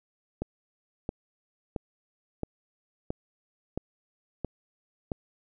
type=click train; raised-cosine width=2 ms; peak=-17 dBFS; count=8; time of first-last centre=0.42-5.118 s; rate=1.49 Hz; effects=none